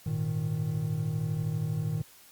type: chord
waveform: triangle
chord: Ab suspended second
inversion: none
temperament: equal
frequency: 103.83 / 116.54 / 155.56 Hz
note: Ab2 / Bb2 / Eb3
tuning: 0 / 0 / 0 cents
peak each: -34 / -31 / -28 dBFS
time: 0.06-2.02 s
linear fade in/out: 5 ms
effects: white hiss -55 dBFS RMS until 2.31 s + Opus 48 kbps